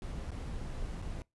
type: noise with dropouts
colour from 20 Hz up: brown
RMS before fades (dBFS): -39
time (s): 0.02-1.22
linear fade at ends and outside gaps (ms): 1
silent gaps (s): 0.307-0.316 / 1.018-1.022
effects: noise-tail reverb RT60 0.2 s tail -23 dB re dry + resampled to 24000 Hz